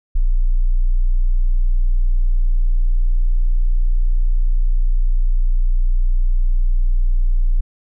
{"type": "tone", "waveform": "sine", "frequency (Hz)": 29.9, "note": "A#0", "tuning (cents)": 45, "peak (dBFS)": -11, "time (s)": [0.15, 7.61], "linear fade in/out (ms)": 10, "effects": []}